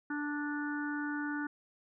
harmonic tone, 293.7 Hz, D4, in tune, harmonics 1 / 3 / 4 / 5 / 6, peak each -35 / -45 / -48 / -39 / -47 dBFS, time 0.1-1.47 s, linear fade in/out 5 ms, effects none

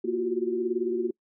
sine tone cluster, 233 / 341.5 / 362.1 / 379.9 Hz, A#3 / F4 / F#4 / F#4, -1 / -39 / -37 / +46 cents, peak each -34 / -32 / -27 / -32 dBFS, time 0.04-1.11 s, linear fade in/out 10 ms, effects noise-tail reverb RT60 0.1 s tail -26 dB re dry

